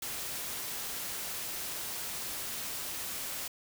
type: noise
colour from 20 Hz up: white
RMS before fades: -38 dBFS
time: 0.02-3.48 s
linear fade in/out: 5 ms
effects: none